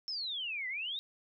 sine exponential two-way sweep, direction down then up, 5430 to 1960 to 3832 Hz, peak -35 dBFS, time 0.08-0.99 s, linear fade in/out 0 ms, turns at 0.68 s, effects none

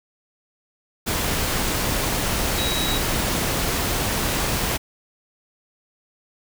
sine tone in noise, 3854 Hz, B7, 43 cents flat, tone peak -26 dBFS, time 2.57-2.99 s, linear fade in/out 20 ms, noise pink, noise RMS -23 dBFS, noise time 1.06-4.78 s, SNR -6 dB, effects none

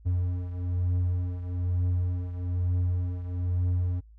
triangle beating tone pair, 89.1 / 90.2 Hz, F2 / F#2, +35 / -44 cents, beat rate 1.1 Hz, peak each -24 / -30 dBFS, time 0.05-4.01 s, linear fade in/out 20 ms, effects added 54 Hz sine -49 dBFS peak until 4.18 s

